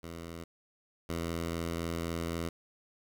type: tone pair in turn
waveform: 10% pulse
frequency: 83.8 / 83.8 Hz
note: E2 / E2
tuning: +29 / +29 cents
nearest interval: unison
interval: 0 cents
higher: neither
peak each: -33 / -25 dBFS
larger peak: second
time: 0.03-0.44 / 1.09-2.49 s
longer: second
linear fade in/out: 5 ms
effects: 11-bit